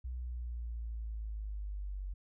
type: linear sweep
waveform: sine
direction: down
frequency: 62.6 to 46.85 Hz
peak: -37 dBFS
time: 0.04-2.14 s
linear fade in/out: 10 ms
effects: none